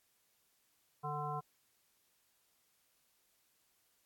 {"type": "harmonic tone", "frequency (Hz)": 148.3, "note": "D3", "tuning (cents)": 17, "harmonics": [1, 3, 5, 7, 9], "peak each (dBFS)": [-42, -47, -42, -41, -48], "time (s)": [1.03, 1.41], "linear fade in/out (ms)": 20, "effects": ["white hiss -75 dBFS RMS until 4.05 s", "AAC 64 kbps"]}